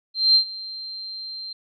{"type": "tone with ADSR envelope", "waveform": "sine", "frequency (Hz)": 4151, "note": "C8", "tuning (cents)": -15, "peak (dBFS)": -11, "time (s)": [0.14, 1.53], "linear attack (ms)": 210, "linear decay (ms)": 92, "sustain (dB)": -20, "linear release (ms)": 6, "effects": []}